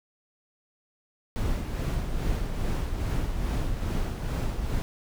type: noise with tremolo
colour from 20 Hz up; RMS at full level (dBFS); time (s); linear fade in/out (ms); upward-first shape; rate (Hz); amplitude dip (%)
brown; -26; 1.36-4.82; 0; sine; 2.4; 45
effects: none